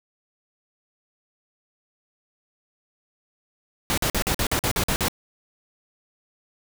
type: noise bursts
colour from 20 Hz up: pink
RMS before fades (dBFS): -23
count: 10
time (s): 3.9-5.083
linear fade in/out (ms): 0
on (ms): 76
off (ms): 47
effects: none

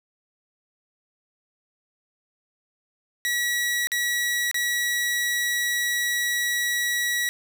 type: tone with dropouts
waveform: sawtooth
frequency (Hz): 1930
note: B6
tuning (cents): -40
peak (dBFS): -19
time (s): 3.25-7.29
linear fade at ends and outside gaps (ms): 0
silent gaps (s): 3.871-3.918 / 4.513-4.544
effects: none

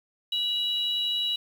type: tone pair together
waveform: sine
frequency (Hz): 2924 / 3895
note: F#7 / B7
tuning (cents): -21 / -25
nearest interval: perfect fourth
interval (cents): 496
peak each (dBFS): -28 / -27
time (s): 0.32-1.36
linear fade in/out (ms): 5
effects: 8-bit

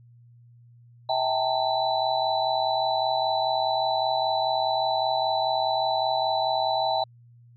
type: tone cluster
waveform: sine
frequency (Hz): 647 / 778 / 862 / 907 / 3972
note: E5 / G5 / A5 / A#5 / B7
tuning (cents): -32 / -13 / -36 / -48 / +9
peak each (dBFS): -27 / -26 / -32 / -30 / -31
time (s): 1.09-7.04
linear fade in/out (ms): 5
effects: added 119 Hz sine -50 dBFS peak until 7.56 s

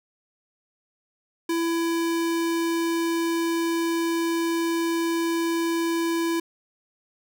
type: tone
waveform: square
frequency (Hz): 333.7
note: E4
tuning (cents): +21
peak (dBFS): -23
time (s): 1.49-6.4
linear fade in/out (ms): 5
effects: none

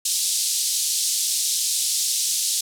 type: band-pass noise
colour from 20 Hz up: white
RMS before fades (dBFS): -23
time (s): 0.05-2.61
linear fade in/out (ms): 5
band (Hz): 3800 to 10000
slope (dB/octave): 24
effects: none

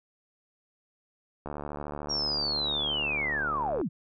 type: click train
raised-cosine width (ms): 1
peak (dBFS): -22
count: 174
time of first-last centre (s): 1.46-3.814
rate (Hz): 73.5
type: linear sweep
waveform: sine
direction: down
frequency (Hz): 5660 to 118.2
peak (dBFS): -27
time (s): 2.09-3.89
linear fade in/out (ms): 20
effects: none

